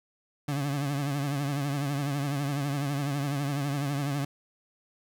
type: tone with vibrato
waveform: 30% pulse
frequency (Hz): 141.6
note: C#3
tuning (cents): +37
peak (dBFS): -25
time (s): 0.48-4.25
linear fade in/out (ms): 5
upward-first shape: triangle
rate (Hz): 12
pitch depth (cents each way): 86
effects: none